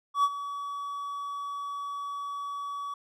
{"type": "tone with ADSR envelope", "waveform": "triangle", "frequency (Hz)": 1137, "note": "C#6", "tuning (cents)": 44, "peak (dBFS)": -17, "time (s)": [0.14, 2.94], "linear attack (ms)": 97, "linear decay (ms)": 49, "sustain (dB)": -14, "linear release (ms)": 4, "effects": []}